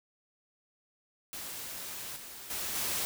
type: noise with level steps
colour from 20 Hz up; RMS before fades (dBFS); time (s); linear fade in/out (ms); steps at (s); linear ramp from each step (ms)
white; -41 / -46 / -36 / -33; 1.33-3.05; 0; 2.16 / 2.5 / 2.75; 5
effects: none